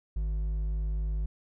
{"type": "tone with hard clipping", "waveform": "triangle", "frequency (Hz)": 51.91, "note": "G#1", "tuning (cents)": 0, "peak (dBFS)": -29, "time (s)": [0.16, 1.26], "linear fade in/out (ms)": 5, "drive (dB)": 8, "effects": []}